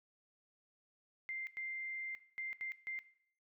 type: tone bursts at uneven times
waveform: sine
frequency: 2093 Hz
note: C7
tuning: in tune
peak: -39 dBFS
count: 5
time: 1.29-1.47 / 1.57-2.15 / 2.38-2.53 / 2.61-2.72 / 2.87-2.99 s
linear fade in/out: 0 ms
effects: noise-tail reverb RT60 0.6 s tail -17 dB re dry